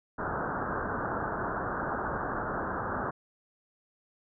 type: low-pass noise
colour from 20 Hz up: white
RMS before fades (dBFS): -33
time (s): 0.18-3.11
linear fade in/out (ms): 10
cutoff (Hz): 1600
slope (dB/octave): 96
effects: none